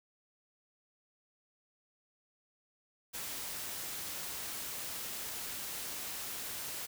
white noise, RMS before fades -41 dBFS, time 3.13-6.87 s, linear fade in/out 20 ms, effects none

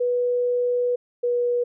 sine tone pair in turn, 490 / 484.7 Hz, B4 / B4, -14 / -32 cents, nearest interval unison, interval 18 cents, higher first, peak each -19 dBFS, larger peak neither, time 0-0.96 / 1.23-1.64 s, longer first, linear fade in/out 10 ms, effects none

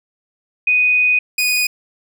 sine / sawtooth tone pair in turn, 2489 / 2478 Hz, D#7 / D#7, 0 / -8 cents, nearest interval unison, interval 8 cents, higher first, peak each -11 dBFS, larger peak neither, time 0.67-1.19 / 1.38-1.67 s, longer first, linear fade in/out 5 ms, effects none

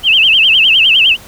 sine tone with vibrato, 2873 Hz, F7, 48 cents sharp, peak -5 dBFS, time 0.03-1.17 s, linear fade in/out 50 ms, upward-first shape sine, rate 9.8 Hz, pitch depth 190 cents each way, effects pink hiss -36 dBFS RMS until 1.27 s

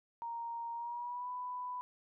sine tone with pitch glide, 932.3 to 993.5 Hz, A#5 to B5, 0 to +10 cents, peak -38 dBFS, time 0.22-1.81 s, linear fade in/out 0 ms, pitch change +110 cents, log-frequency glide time 0.74-1.29 s, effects none

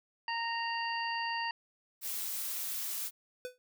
harmonic tone, 927 Hz, A#5, 10 cents flat, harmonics 1 / 2 / 3 / 5, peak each -35 / -38 / -40 / -42 dBFS, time 0.28-1.51 s, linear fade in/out 2 ms
blue noise, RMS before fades -37 dBFS, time 2.01-3.11 s, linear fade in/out 50 ms
square tone with exponential decay, 500 Hz, B4, 21 cents sharp, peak -35 dBFS, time 3.45-3.58 s, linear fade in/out 0 ms, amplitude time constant 27 ms
effects none

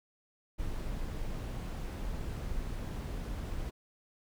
brown noise, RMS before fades -37 dBFS, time 0.58-3.71 s, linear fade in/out 20 ms, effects none

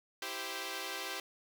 5% pulse chord, C major, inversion first, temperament equal with one note detuned, 329.6 / 392 / 520.8 Hz, E4 / G4 / C5, 0 / 0 / -8 cents, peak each -33 / -30 / -31 dBFS, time 0.22-1.2 s, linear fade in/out 2 ms, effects none

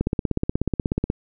click train, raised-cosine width 3 ms, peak -8 dBFS, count 19, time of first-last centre 0.01-1.101 s, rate 16.5 Hz, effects none

